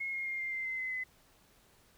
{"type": "tone with pitch steps", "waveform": "sine", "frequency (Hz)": [2162, 2142, 2122, 2103, 2084, 2064, 2045, 2027], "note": ["C#7", "C7", "C7", "C7", "C7", "C7", "C7", "B6"], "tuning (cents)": [-44, 40, 24, 8, -7, -24, -40, 45], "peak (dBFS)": -34, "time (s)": [0, 1.04], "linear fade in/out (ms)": 10, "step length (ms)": 130, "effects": ["pink hiss -65 dBFS RMS until 1.97 s"]}